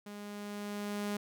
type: tone with level ramp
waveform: sawtooth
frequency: 205.7 Hz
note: G#3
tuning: 16 cents flat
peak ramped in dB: -40 to -29 dBFS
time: 0.06-1.17 s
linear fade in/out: 5 ms
effects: none